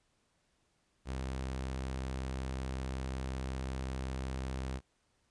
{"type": "tone", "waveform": "sawtooth", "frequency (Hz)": 65.41, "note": "C2", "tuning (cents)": 0, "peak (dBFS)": -32, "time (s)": [1.05, 4.81], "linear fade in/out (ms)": 50, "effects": ["pink hiss -75 dBFS RMS until 5.3 s", "resampled to 22050 Hz"]}